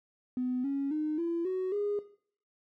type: tone with pitch steps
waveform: triangle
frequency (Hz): 251.5 / 277.4 / 306.1 / 337.7 / 372.5 / 410.9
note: B3 / C#4 / D#4 / E4 / F#4 / G#4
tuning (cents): +32 / +1 / -28 / +42 / +12 / -18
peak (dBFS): -25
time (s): 0.37-1.99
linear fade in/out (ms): 2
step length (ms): 270
effects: noise-tail reverb RT60 0.5 s tail -18 dB re dry + tanh soft clip ceiling -27 dBFS

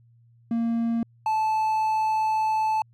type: tone pair in turn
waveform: triangle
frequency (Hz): 231.1 / 872.5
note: A#3 / A5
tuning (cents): -15 / -15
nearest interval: octave + major seventh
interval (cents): 2300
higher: second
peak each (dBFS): -20 / -19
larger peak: second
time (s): 0.51-1.03 / 1.26-2.82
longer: second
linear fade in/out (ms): 2
effects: added 117 Hz sine -54 dBFS peak until 2.93 s

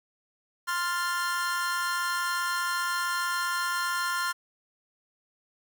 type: chord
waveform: 45% pulse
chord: F major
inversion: second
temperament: equal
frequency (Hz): 1046.5 / 1396.9 / 1760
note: C6 / F6 / A6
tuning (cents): 0 / 0 / 0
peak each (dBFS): -31 / -30 / -35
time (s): 0.67-4.33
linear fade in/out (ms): 20
effects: 10-bit

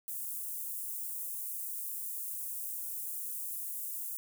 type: high-pass noise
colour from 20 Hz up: white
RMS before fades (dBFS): -39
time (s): 0.08-4.17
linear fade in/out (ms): 0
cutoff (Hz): 9100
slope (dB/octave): 24
effects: none

